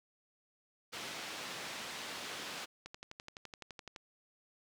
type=band-pass noise; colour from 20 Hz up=white; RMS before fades=-44 dBFS; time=0.92-2.66 s; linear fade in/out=20 ms; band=150 to 4200 Hz; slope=12 dB/octave
type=click train; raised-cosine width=0.2 ms; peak=-29 dBFS; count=14; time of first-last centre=2.86-3.962 s; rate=11.8 Hz
effects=none